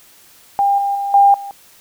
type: tone with level steps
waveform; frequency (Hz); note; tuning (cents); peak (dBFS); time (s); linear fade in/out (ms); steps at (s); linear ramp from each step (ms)
sine; 800; G5; +35; -11 / -15 / -18 / -6 / -26; 0.59-1.51; 0; 0.78 / 0.95 / 1.14 / 1.34; 2
effects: white hiss -47 dBFS RMS until 1.8 s